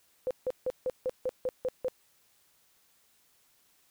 sine tone bursts, 510 Hz, C5, 44 cents flat, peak -27 dBFS, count 9, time 0.27-1.883 s, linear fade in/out 0 ms, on 37 ms, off 160 ms, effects white hiss -67 dBFS RMS until 3.9 s

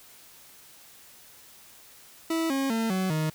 40% pulse tone with pitch steps, 326.7 / 271.6 / 225.7 / 187.64 / 155.97 Hz, E4 / C#4 / A3 / F#3 / D#3, -15 / -35 / +44 / +25 / +5 cents, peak -24 dBFS, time 2.3-3.3 s, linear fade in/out 5 ms, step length 200 ms, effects white hiss -52 dBFS RMS until 3.34 s

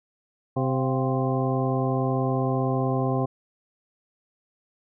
harmonic tone with a mistuned harmonic, 130.81 Hz, C3, in tune, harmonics 1 / 2 / 3 / 4 / 5 / 6 / 8, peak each -25 / -28 / -30 / -31 / -32 / -33 / -34 dBFS, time 0.56-3.26 s, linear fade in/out 10 ms, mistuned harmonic 5, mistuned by +80 cents, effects none

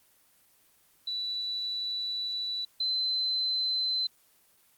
sine tone pair in turn, 3956 / 4060 Hz, B7 / B7, +2 / +47 cents, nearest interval unison, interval 45 cents, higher second, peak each -30 / -26 dBFS, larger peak second, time 1.07-2.65 / 2.8-4.07 s, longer first, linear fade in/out 5 ms, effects white hiss -64 dBFS RMS until 4.77 s + Opus 24 kbps

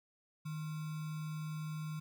sine tone with sample-and-hold, 155.4 Hz, D#3, 2 cents flat, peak -38 dBFS, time 0.45-2 s, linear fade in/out 10 ms, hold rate 1225 Hz, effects none

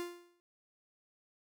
45% pulse tone with exponential decay, 349.2 Hz, F4, in tune, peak -35 dBFS, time 0-0.4 s, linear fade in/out 0 ms, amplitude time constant 86 ms, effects none

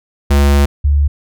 square / sine tone pair in turn, 70.7 / 71.98 Hz, C#2 / D2, +35 / -34 cents, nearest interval unison, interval 31 cents, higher second, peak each -8 dBFS, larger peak neither, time 0.3-0.66 / 0.84-1.08 s, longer first, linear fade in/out 10 ms, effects none

